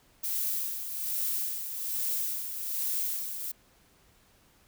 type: noise with tremolo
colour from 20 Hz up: violet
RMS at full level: -30 dBFS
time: 0.23-3.52 s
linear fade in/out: 10 ms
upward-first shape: sine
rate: 1.2 Hz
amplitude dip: 55%
effects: pink hiss -63 dBFS RMS until 4.67 s